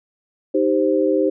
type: chord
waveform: sine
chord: C minor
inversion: first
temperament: equal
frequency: 311.1 / 392 / 523.3 Hz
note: Eb4 / G4 / C5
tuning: 0 / 0 / 0 cents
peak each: -19 dBFS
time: 0.54-1.3 s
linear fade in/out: 10 ms
effects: none